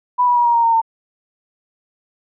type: tone with pitch steps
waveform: sine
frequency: 987.8 / 973.6 / 959.7 / 945.9 / 932.4 / 919 / 905.8 Hz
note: B5 / B5 / B5 / A#5 / A#5 / A#5 / A#5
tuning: 0 / -25 / -50 / +25 / 0 / -25 / -50 cents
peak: -11 dBFS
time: 0.18-0.817 s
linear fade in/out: 20 ms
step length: 91 ms
effects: none